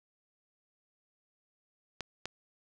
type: clicks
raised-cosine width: 0.2 ms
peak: -19 dBFS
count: 2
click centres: 2.007 / 2.256 s
effects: none